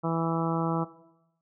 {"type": "harmonic tone", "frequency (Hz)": 164.9, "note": "E3", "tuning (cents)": 1, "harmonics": [1, 2, 3, 4, 5, 6, 7, 8], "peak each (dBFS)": [-29, -32, -34, -35, -36, -37, -37, -38], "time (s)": [0.03, 0.85], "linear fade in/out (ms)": 20, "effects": ["noise-tail reverb RT60 0.9 s tail -17 dB re dry"]}